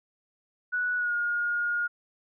sine tone with pitch glide, 1473 to 1427.8 Hz, F#6 to F6, -8 to +38 cents, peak -25 dBFS, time 0.72-1.88 s, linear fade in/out 20 ms, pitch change -54 cents, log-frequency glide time 0.97-1.14 s, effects none

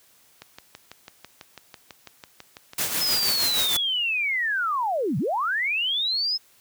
click train, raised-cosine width 0.2 ms, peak -22 dBFS, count 18, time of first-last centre 0.42-3.23 s, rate 6.05 Hz
white noise with tremolo, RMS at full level -24 dBFS, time 2.78-3.77 s, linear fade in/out 5 ms, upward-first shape triangle, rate 6.4 Hz, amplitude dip 60%
sine linear two-way sweep, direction down then up, 5220 to 120 to 5220 Hz, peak -22 dBFS, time 3-6.38 s, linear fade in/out 20 ms, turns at 5.18 s
effects white hiss -58 dBFS RMS until 6.6 s + high-pass 60 Hz 12 dB/octave

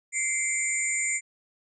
sine tone cluster, 2090 / 2298 / 7130 / 8390 Hz, C7 / D7 / A8 / C9, -2 / -38 / +22 / +4 cents, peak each -29 / -36 / -28 / -33 dBFS, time 0.12-1.21 s, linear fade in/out 50 ms, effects none

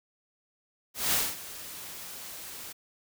white noise with ADSR envelope, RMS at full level -25 dBFS, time 0.94-2.73 s, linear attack 190 ms, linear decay 220 ms, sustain -17 dB, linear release 15 ms, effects none

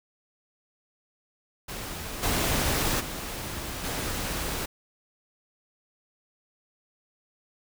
pink noise with level steps, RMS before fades -36 / -26 / -35 / -31 dBFS, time 1.68-4.66 s, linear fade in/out 10 ms, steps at 2.22 / 2.99 / 3.83 s, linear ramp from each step 20 ms, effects none

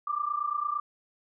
sine tone pair together, 1171.2 / 1200 Hz, D6 / D6, -5 / +37 cents, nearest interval unison, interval 42 cents, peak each -30 / -31 dBFS, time 0.07-0.8 s, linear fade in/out 5 ms, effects none

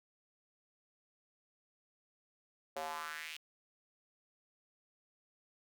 square tone with high-pass filter sweep, 78.6 Hz, D#2, 18 cents sharp, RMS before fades -43 dBFS, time 2.76-3.37 s, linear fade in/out 5 ms, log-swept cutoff 580 to 2900 Hz, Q 3.1, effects none

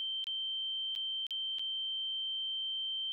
sine tone with dropouts, 3123 Hz, G7, 7 cents flat, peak -34 dBFS, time 0-3.12 s, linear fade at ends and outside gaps 0 ms, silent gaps 0.242-0.269 / 0.952-0.96 / 1.267-1.307 / 1.585-1.594 s, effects none

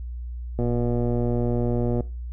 click train, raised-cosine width 2 ms, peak -13 dBFS, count 171, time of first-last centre 0.59-2.007 s, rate 120 Hz, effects noise-tail reverb RT60 0.3 s tail -19 dB re dry + added 60 Hz sine -30 dBFS peak until 2.32 s

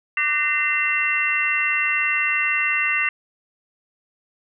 sine tone cluster, 1169 / 1506 / 1836 / 2062 / 2720 Hz, D6 / F#6 / A#6 / C7 / F7, -8 / +30 / -27 / -26 / -46 cents, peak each -29 / -30 / -25 / -22 / -23 dBFS, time 0.17-3.09 s, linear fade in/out 2 ms, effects none

